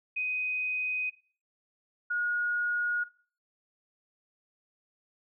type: tone pair in turn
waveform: sine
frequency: 2504 / 1442.2 Hz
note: D#7 / F#6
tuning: +10 / -45 cents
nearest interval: minor seventh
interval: 955 cents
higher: first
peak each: -29 / -27 dBFS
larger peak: second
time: 0.16-1.1 / 2.1-3.04 s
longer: neither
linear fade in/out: 10 ms
effects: noise-tail reverb RT60 0.4 s tail -17 dB re dry